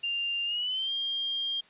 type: tone with pitch glide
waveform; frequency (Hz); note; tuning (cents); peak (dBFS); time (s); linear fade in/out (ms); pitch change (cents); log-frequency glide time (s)
sine; 2794 to 3209; F7 to G7; 0 to +40; -28; 0.03-1.61; 10; +240; 0.45-0.92
effects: white hiss -58 dBFS RMS until 1.69 s + resampled to 8000 Hz